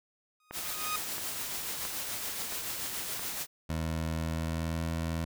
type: tone with exponential growth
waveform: sawtooth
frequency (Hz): 1244.5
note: D#6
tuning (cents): 0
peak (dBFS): -26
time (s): 0.4-0.96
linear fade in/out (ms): 2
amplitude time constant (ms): 120
type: click train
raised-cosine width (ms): 0.5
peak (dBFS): -25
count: 5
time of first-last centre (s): 0.51-3.195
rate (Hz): 1.49
type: noise with tremolo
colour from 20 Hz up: white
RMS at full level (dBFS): -35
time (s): 0.52-3.47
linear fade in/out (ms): 50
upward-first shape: triangle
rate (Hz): 7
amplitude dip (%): 35
type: tone with pitch glide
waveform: 20% pulse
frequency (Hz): 80.6 to 82.15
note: E2 to E2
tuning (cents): -38 to -5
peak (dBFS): -26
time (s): 3.69-5.25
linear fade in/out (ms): 10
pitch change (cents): +33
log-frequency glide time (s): 4.12-4.83
effects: none